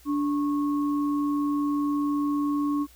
sine tone pair together, 290.8 / 1096.2 Hz, D4 / C#6, -17 / -20 cents, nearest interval octave + major seventh, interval 2297 cents, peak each -23 / -33 dBFS, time 0.05-2.87 s, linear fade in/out 50 ms, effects added 60 Hz sine -54 dBFS peak until 2.95 s + white hiss -56 dBFS RMS until 2.95 s

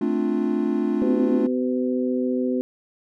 triangle chord, D minor seventh, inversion second, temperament equal, 220 / 261.6 / 293.7 / 349.2 Hz, A3 / C4 / D4 / F4, 0 / 0 / 0 / 0 cents, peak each -23 / -25 / -23 / -24 dBFS, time 0.01-1.47 s, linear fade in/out 5 ms
harmonic tone, 126.5 Hz, B2, 42 cents sharp, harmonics 2 / 3 / 4, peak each -22 / -27 / -28 dBFS, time 1.02-2.61 s, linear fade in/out 0 ms
effects none

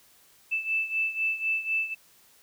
sine beating tone pair, 2637 / 2641 Hz, E7 / E7, 0 / +3 cents, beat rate 4 Hz, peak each -27 / -31 dBFS, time 0.51-1.95 s, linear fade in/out 20 ms, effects white hiss -59 dBFS RMS until 2.42 s

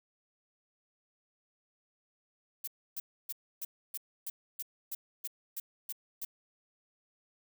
violet noise bursts, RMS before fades -38 dBFS, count 12, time 2.64-6.25 s, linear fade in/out 5 ms, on 35 ms, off 290 ms, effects none

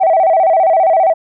sine tone with vibrato, 705 Hz, F5, 16 cents sharp, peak -6 dBFS, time 0-1.14 s, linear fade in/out 20 ms, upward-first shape square, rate 15 Hz, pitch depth 140 cents each way, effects tanh soft clip ceiling -4 dBFS

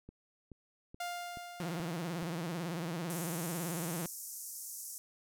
click train, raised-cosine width 3 ms, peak -36 dBFS, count 6, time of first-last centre 0.09-2.227 s, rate 2.34 Hz
sawtooth tone with exponential decay, 702 Hz, F5, 9 cents sharp, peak -32 dBFS, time 1-3.12 s, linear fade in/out 5 ms, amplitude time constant 460 ms
sawtooth tone with vibrato, 168.8 Hz, E3, 41 cents sharp, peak -32 dBFS, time 1.6-4.06 s, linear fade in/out 0 ms, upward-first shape sine, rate 18 Hz, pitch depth 130 cents each way
white band-pass noise, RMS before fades -45 dBFS, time 3.1-4.98 s, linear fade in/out 0 ms, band 5600 to 14000 Hz, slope 48 dB/octave
effects none

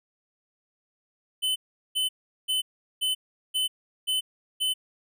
square tone bursts, 3033 Hz, F#7, 42 cents sharp, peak -24 dBFS, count 7, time 1.42-4.74 s, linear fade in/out 20 ms, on 140 ms, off 390 ms, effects none

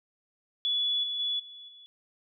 sine tone with level steps, 3418 Hz, G#7, 49 cents sharp, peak -25 / -30 / -27 / -44 / -49 dBFS, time 0.65-1.86 s, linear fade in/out 0 ms, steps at 1.03 / 1.19 / 1.39 / 1.68 s, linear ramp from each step 10 ms, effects none

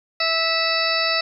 harmonic tone, 655 Hz, E5, 11 cents flat, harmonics 1 / 2 / 3 / 4 / 6 / 7 / 8, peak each -26 / -26 / -26 / -26 / -26 / -26 / -26 dBFS, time 0.2-1.21 s, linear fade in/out 5 ms, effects 9-bit

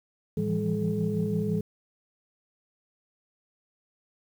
sine tone cluster, 110.1 / 165 / 171 / 202.3 / 428.6 Hz, A2 / E3 / F3 / G#3 / A4, +2 / +2 / -36 / -45 / -45 cents, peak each -33 / -30 / -33 / -29 / -31 dBFS, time 0.37-1.61 s, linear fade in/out 5 ms, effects tanh soft clip ceiling -15 dBFS + 9-bit

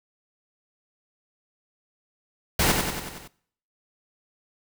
pink noise with echo, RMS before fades -21 dBFS, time 2.59-2.72 s, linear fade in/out 5 ms, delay 93 ms, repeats 6, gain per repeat -4 dB, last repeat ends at 3.278 s, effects noise-tail reverb RT60 0.6 s tail -21 dB re dry

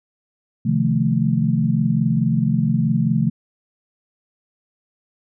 sine chord, F dominant seventh, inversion second, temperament equal, 130.81 / 155.56 / 174.61 / 220 Hz, C3 / Eb3 / F3 / A3, 0 / 0 / 0 / 0 cents, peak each -21 / -21 / -22 / -20 dBFS, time 0.65-3.3 s, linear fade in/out 10 ms, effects none

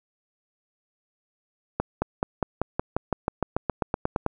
accelerating click train, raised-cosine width 1 ms, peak -9 dBFS, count 17, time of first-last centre 1.8-4.263 s, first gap 220 ms, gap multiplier 0.95, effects none

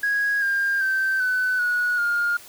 sine tone with pitch steps, 1654 / 1603.2 / 1554 / 1506.2 / 1460 / 1415.2 Hz, G#6 / G6 / G6 / F#6 / F#6 / F6, -8 / +38 / -16 / +30 / -24 / +23 cents, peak -18 dBFS, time 0.03-2.37 s, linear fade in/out 5 ms, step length 390 ms, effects tanh soft clip ceiling -16 dBFS + white hiss -45 dBFS RMS until 2.48 s

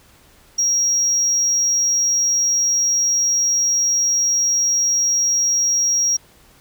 sine tone, 5640 Hz, F8, 16 cents sharp, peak -13 dBFS, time 0.58-6.17 s, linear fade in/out 10 ms, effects tanh soft clip ceiling -12 dBFS + pink hiss -51 dBFS RMS until 6.6 s

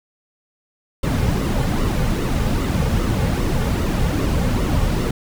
brown noise with flanger, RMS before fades -19 dBFS, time 1.03-5.11 s, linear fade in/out 5 ms, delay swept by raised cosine 1.2 to 3.1 ms, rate 2.5 Hz, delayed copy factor -0.55, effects none

